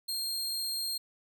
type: tone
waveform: sawtooth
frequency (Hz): 4214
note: C8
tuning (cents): +12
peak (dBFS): -29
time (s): 0.08-0.98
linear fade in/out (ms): 10
effects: none